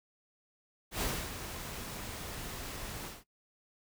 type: noise with ADSR envelope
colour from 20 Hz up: pink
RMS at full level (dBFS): -33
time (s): 0.91-3.24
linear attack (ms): 96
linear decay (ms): 290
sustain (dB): -9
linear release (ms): 190
effects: noise-tail reverb RT60 0.1 s tail -19 dB re dry